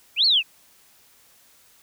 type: linear two-way sweep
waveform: sine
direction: up then down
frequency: 2233 to 4500 to 2454 Hz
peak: -15 dBFS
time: 0.16-0.43 s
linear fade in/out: 50 ms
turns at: 0.25 s
effects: white hiss -56 dBFS RMS until 1.82 s